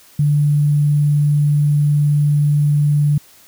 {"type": "tone with sample-and-hold", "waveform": "sine", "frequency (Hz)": 146.83, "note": "D3", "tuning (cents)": 0, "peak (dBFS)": -11, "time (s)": [0.19, 3.18], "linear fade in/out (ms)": 5, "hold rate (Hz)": 11025, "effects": ["white hiss -47 dBFS RMS until 3.47 s"]}